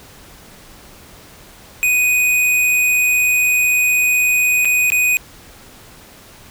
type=tone with dropouts; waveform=square; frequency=2489 Hz; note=D#7; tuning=in tune; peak=-13 dBFS; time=1.83-5.17 s; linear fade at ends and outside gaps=0 ms; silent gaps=4.648-4.654 / 4.902-4.92 s; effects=pink hiss -42 dBFS RMS until 6.5 s